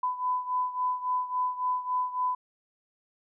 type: beating tone pair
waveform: sine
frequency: 1001 / 1004.6 Hz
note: B5 / B5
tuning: +23 / +29 cents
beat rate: 3.6 Hz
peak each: -28 / -32 dBFS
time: 0.03-2.35 s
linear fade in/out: 5 ms
effects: none

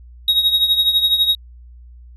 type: tone with tremolo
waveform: triangle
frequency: 3780 Hz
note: A#7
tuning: 23 cents sharp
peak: -8 dBFS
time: 0.28-1.35 s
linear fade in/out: 2 ms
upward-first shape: triangle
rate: 12 Hz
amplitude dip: 75%
effects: added 60 Hz sine -38 dBFS peak until 2.16 s + resampled to 32000 Hz

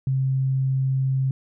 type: tone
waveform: sine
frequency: 133 Hz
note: C3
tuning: 29 cents sharp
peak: -19 dBFS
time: 0.07-1.31 s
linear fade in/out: 2 ms
effects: none

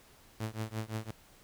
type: tone with tremolo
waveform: sawtooth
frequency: 110 Hz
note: A2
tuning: in tune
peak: -28 dBFS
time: 0.4-1.11 s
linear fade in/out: 5 ms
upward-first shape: triangle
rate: 5.8 Hz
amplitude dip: 100%
effects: pink hiss -60 dBFS RMS until 1.43 s

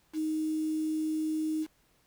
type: tone with quantisation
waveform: sine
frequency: 312.4 Hz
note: D#4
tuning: 7 cents sharp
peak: -28 dBFS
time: 0.13-1.67 s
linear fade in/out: 50 ms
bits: 8
effects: pink hiss -68 dBFS RMS until 2.06 s

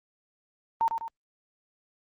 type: tone with echo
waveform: sine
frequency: 910 Hz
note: A#5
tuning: 42 cents flat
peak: -21 dBFS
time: 0.81-0.88 s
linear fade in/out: 0 ms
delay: 100 ms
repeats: 2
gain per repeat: -6 dB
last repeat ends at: 1.08 s
effects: Opus 32 kbps

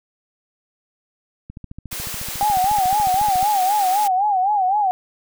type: click train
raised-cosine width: 5 ms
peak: -22 dBFS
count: 28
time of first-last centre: 1.5-3.429 s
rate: 14 Hz
type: high-pass noise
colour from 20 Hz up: white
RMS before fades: -29 dBFS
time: 1.91-4.08 s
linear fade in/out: 10 ms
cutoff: 310 Hz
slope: 12 dB/octave
type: tone with vibrato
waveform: sine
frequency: 788 Hz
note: G5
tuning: 9 cents sharp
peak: -15 dBFS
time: 2.41-4.91 s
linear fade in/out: 0 ms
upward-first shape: sine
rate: 3.9 Hz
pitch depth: 130 cents each way
effects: none

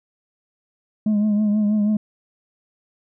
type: tone with vibrato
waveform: sine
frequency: 210 Hz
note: G#3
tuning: 19 cents sharp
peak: -13 dBFS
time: 1.06-1.97 s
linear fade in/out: 5 ms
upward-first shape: triangle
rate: 6.2 Hz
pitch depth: 52 cents each way
effects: tanh soft clip ceiling -15 dBFS

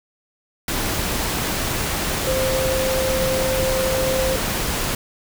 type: tone in noise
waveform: sine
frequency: 523.3 Hz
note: C5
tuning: in tune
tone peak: -20 dBFS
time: 2.27-4.36 s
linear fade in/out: 2 ms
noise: pink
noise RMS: -23 dBFS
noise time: 0.68-4.95 s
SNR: 0 dB
effects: none

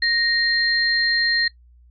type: tone pair together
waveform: sine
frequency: 1864.7 / 4186 Hz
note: A#6 / C8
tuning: 0 / 0 cents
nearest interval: octave + major second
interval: 1400 cents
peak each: -20 dBFS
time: 0.02-1.48 s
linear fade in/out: 5 ms
effects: noise-tail reverb RT60 0.1 s tail -18 dB re dry + added 60 Hz sine -48 dBFS peak until 1.9 s

